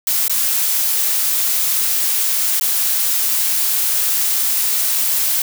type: noise with dropouts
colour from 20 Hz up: blue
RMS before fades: -17 dBFS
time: 0.07-5.42 s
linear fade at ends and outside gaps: 2 ms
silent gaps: 0.281-0.296 / 2.598-2.61 s
effects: none